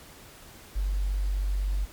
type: tone with quantisation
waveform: sine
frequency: 48.04 Hz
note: G1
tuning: 34 cents flat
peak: -24 dBFS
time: 0.75-1.86 s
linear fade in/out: 20 ms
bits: 9
effects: pink hiss -49 dBFS RMS until 1.92 s + MP3 96 kbps